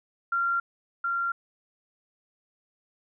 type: tone with echo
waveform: sine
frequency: 1381 Hz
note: F6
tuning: 20 cents flat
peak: -23 dBFS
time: 0.32-0.6 s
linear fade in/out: 5 ms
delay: 720 ms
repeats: 1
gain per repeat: -2 dB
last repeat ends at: 1.32 s
effects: none